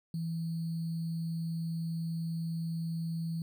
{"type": "tone with sample-and-hold", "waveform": "sine", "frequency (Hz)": 164.81, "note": "E3", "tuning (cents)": 0, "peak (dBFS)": -32, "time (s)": [0.14, 3.42], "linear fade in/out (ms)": 2, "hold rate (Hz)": 4410, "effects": []}